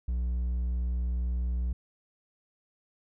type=tone with hard clipping; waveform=sine; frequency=61.1 Hz; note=B1; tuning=18 cents flat; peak=-28 dBFS; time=0.08-1.73 s; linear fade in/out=5 ms; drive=3 dB; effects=none